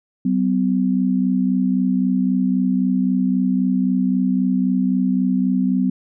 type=tone pair together; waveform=sine; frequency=189.9 / 253.7 Hz; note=F#3 / B3; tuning=+45 / +47 cents; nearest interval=perfect fourth; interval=502 cents; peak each=-18 dBFS; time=0.25-5.9 s; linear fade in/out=5 ms; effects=none